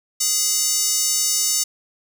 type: tone with high-pass filter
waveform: square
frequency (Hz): 415.3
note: G#4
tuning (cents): 0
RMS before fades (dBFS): -20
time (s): 0.2-1.64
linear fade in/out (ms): 10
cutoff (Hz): 6300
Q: 2.5
effects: none